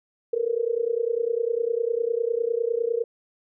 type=tone with amplitude modulation; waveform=sine; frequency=466.2 Hz; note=A#4; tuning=in tune; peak=-18 dBFS; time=0.33-3.04 s; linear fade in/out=5 ms; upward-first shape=sine; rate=29.9 Hz; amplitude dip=90%; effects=none